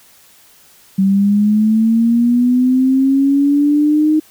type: linear sweep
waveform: sine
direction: up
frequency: 191.2 to 311.1 Hz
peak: -9 dBFS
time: 0.98-4.2 s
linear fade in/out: 10 ms
effects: white hiss -47 dBFS RMS until 4.3 s